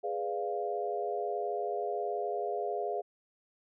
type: chord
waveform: sine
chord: G# diminished seventh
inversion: none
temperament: equal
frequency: 415.3 / 493.9 / 587.3 / 698.5 Hz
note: G#4 / B4 / D5 / F5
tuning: 0 / 0 / 0 / 0 cents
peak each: -35 / -39 / -40 / -35 dBFS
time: 0.03-3.02 s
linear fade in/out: 20 ms
effects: none